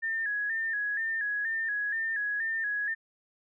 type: tone with vibrato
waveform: sine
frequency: 1736 Hz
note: A6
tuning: 24 cents flat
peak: -28 dBFS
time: 0.02-2.95 s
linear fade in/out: 20 ms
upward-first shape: square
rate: 2.1 Hz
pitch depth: 66 cents each way
effects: none